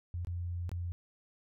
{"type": "tone with dropouts", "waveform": "sine", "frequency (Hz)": 87.31, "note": "F2", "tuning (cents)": 0, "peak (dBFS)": -34, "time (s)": [0.14, 0.92], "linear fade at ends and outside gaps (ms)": 0, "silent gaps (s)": [[0.248, 0.271], [0.693, 0.716]], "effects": []}